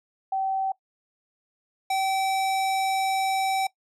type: tone pair in turn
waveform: sine / square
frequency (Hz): 770 / 770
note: G5 / G5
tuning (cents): -31 / -31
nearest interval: unison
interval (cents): 0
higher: neither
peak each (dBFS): -23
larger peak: neither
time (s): 0.32-0.72 / 1.9-3.67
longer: second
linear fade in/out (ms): 5
effects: noise-tail reverb RT60 0.1 s tail -20 dB re dry + low-pass 12000 Hz 12 dB/octave